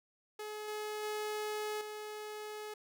sawtooth tone with level steps, 424.4 Hz, G#4, 38 cents sharp, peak -37 / -34 / -32 / -38 dBFS, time 0.39-2.74 s, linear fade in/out 5 ms, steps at 0.68 / 1.03 / 1.81 s, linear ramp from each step 2 ms, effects none

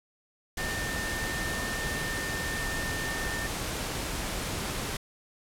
sine tone in noise, 1800 Hz, A6, 39 cents sharp, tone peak -34 dBFS, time 0.58-3.47 s, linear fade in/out 5 ms, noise pink, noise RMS -33 dBFS, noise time 0.57-4.97 s, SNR -4 dB, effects low-pass 12000 Hz 12 dB/octave

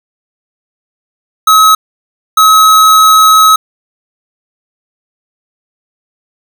square tone bursts at uneven times, 1281 Hz, E6, 50 cents flat, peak -3 dBFS, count 2, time 1.47-1.75 / 2.37-3.56 s, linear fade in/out 5 ms, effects none

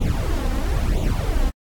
brown noise with flanger, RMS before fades -20 dBFS, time 0-1.51 s, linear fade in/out 20 ms, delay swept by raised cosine 0.29 to 3.89 ms, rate 1 Hz, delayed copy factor +0.75, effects AAC 64 kbps

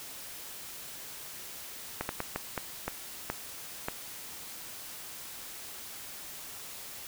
slowing click train, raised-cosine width 0.5 ms, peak -16 dBFS, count 8, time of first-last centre 2.01-3.885 s, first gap 81 ms, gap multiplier 1.39, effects white hiss -44 dBFS RMS until 7.07 s

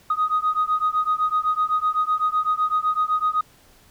sine beating tone pair, 1244.5 / 1252.4 Hz, D#6 / D#6, 0 / +11 cents, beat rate 7.9 Hz, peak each -21 dBFS, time 0.1-3.41 s, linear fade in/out 5 ms, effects tanh soft clip ceiling -13 dBFS + pink hiss -54 dBFS RMS until 3.9 s

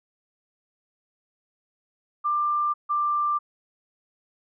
sine tone pair in turn, 1188 / 1183.3 Hz, D6 / D6, +20 / +13 cents, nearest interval unison, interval 7 cents, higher first, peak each -21 dBFS, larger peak neither, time 2.24-2.74 / 2.89-3.39 s, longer neither, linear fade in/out 20 ms, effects none

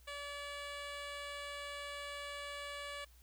10% pulse tone with low-pass filter, 574 Hz, D5, 40 cents flat, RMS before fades -45 dBFS, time 0.07-3.05 s, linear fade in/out 10 ms, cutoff 7500 Hz, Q 0.76, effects added 60 Hz sine -60 dBFS peak until 3.22 s + white hiss -68 dBFS RMS until 3.22 s

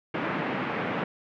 pink band-pass noise, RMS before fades -30 dBFS, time 0.14-1.04 s, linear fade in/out 5 ms, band 150 to 2400 Hz, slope 24 dB/octave, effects none

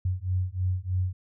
sine beating tone pair, 90.5 / 93.7 Hz, F#2 / F#2, -38 / +22 cents, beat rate 3.2 Hz, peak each -28 dBFS, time 0.05-1.13 s, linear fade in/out 5 ms, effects none

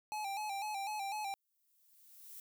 square tone with vibrato, 819 Hz, G#5, 24 cents flat, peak -38 dBFS, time 0.12-1.34 s, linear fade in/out 0 ms, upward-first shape square, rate 4 Hz, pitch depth 68 cents each way
violet noise with exponential growth, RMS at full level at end -49 dBFS, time 1.29-2.4 s, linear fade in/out 2 ms, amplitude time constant 240 ms
effects none

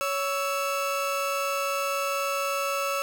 30% pulse tone pair together, 559.5 / 1318.5 Hz, C#5 / E6, +16 / 0 cents, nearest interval octave + minor third, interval 1484 cents, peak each -26 dBFS, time 0.01-3.02 s, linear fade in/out 0 ms, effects none

